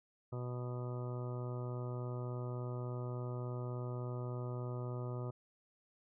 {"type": "harmonic tone", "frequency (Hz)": 123.47, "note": "B2", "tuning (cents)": 0, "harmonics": [1, 2, 3, 4, 5, 6, 7, 8, 9, 10], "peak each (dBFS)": [-39, -51, -47, -50, -51, -60, -59, -57, -62, -54], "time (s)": [0.32, 5.31], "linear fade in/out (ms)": 10, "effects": []}